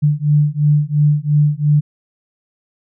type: beating tone pair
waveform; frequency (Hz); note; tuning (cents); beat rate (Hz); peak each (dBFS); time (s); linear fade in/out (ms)
sine; 146.83 / 149.73; D3 / D3; 0 / +34; 2.9; -14; 0.02-1.81; 20
effects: none